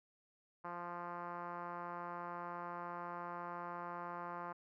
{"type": "tone with low-pass filter", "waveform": "5% pulse", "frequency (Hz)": 174.2, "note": "F3", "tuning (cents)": -4, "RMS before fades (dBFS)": -45, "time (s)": [0.64, 4.53], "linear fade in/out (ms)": 10, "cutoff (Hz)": 1100, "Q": 2.4, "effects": []}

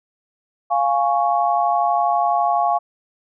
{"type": "chord", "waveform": "sine", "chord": "Db major", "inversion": "first", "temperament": "equal", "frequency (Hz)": [698.5, 830.6, 1108.7], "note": ["F5", "Ab5", "Db6"], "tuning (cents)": [0, 0, 0], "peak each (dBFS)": [-18, -20, -22], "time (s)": [0.7, 2.79], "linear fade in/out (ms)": 20, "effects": []}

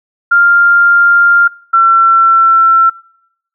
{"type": "tone pair in turn", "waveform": "sine", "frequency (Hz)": [1396.9, 1350.1], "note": ["F6", "E6"], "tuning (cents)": [0, 41], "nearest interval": "minor second", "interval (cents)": 59, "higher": "first", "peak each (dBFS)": -4, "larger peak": "neither", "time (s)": [[0.31, 1.48], [1.73, 2.9]], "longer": "neither", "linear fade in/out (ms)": 10, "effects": ["noise-tail reverb RT60 0.8 s tail -25 dB re dry"]}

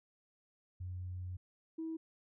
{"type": "tone pair in turn", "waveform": "sine", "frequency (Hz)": [90.7, 323.2], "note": ["F#2", "E4"], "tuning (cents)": [-34, -34], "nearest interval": "octave + minor seventh", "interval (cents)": 2200, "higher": "second", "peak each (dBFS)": [-39, -37], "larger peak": "second", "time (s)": [[0.8, 1.37], [1.78, 1.97]], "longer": "first", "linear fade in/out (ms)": 10, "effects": ["tanh soft clip ceiling -33 dBFS"]}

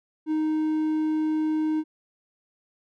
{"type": "tone", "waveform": "triangle", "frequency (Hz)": 311, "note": "D#4", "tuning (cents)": -1, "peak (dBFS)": -20, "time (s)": [0.26, 1.84], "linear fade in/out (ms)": 50, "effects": []}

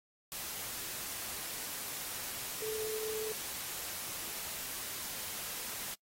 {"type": "tone in noise", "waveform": "sine", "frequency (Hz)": 434.7, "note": "A4", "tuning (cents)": -21, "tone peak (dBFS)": -37, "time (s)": [2.62, 3.32], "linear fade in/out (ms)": 0, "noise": "white", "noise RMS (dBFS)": -41, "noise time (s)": [0.32, 5.94], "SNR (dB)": 1, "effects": ["noise-tail reverb RT60 0.1 s tail -23 dB re dry", "AAC 48 kbps"]}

